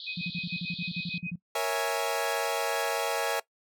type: band-pass noise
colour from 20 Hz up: pink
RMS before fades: -41 dBFS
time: 0-1.18 s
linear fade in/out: 2 ms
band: 3400 to 4400 Hz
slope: 96 dB/octave
type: tone with tremolo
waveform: sine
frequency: 2511 Hz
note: D#7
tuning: 15 cents sharp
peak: -32 dBFS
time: 0.06-1.31 s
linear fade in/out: 20 ms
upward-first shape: sine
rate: 6.7 Hz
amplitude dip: 95%
type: tone bursts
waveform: sine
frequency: 174.61 Hz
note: F3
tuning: in tune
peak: -31 dBFS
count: 14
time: 0.17-1.358 s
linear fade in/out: 5 ms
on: 44 ms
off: 44 ms
type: chord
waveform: sawtooth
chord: A# half-diminished seventh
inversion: none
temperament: equal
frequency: 466.2 / 554.4 / 659.3 / 830.6 Hz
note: A#4 / C#5 / E5 / G#5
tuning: 0 / 0 / 0 / 0 cents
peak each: -29 dBFS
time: 1.55-3.4 s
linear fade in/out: 5 ms
effects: noise-tail reverb RT60 0.1 s tail -20 dB re dry